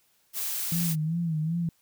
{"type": "noise", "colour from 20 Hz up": "blue", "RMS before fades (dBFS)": -31, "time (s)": [0.33, 0.96], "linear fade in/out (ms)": 50}
{"type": "tone with vibrato", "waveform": "sine", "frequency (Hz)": 162.7, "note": "E3", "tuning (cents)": -22, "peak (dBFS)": -25, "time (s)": [0.72, 1.69], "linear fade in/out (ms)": 2, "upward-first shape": "sine", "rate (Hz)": 2.6, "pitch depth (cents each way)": 98}
{"effects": ["white hiss -67 dBFS RMS until 1.81 s"]}